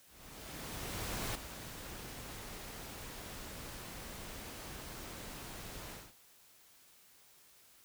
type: noise with ADSR envelope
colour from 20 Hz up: pink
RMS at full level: -38 dBFS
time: 0.05-6.14 s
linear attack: 1300 ms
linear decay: 8 ms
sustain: -9 dB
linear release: 220 ms
effects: white hiss -63 dBFS RMS until 7.84 s